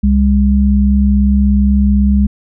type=tone pair together; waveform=sine; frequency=66.8 / 203 Hz; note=C2 / G#3; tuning=+36 / -39 cents; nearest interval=octave + perfect fifth; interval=1925 cents; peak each=-10 dBFS; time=0.03-2.27 s; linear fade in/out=10 ms; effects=none